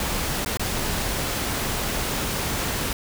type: noise with dropouts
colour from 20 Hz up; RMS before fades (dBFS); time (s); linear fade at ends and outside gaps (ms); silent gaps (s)
pink; -26; 0-2.93; 2; 0.448-0.46 / 0.572-0.595
effects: none